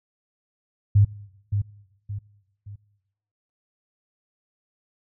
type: tone with echo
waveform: sine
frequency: 101.8 Hz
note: G#2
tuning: 34 cents flat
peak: -12 dBFS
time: 0.95-1.05 s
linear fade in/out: 10 ms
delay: 570 ms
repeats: 3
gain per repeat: -8 dB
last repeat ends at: 2.76 s
effects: noise-tail reverb RT60 1.0 s tail -22 dB re dry